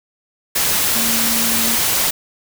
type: tone in noise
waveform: sine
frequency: 230 Hz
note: A#3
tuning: 23 cents flat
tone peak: -24 dBFS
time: 0.95-1.76 s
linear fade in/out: 10 ms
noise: white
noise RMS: -17 dBFS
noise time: 0.55-2.11 s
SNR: -10 dB
effects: none